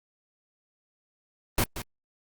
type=noise with echo; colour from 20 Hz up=pink; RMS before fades=-23 dBFS; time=1.58-1.64 s; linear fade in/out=2 ms; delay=180 ms; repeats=1; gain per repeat=-12 dB; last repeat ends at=1.82 s; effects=Opus 32 kbps